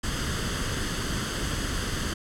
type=noise with comb filter; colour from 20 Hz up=pink; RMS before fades=-29 dBFS; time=0.03-2.14 s; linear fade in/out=10 ms; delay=0.63 ms; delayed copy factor=+0.6; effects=low-pass 9000 Hz 12 dB/octave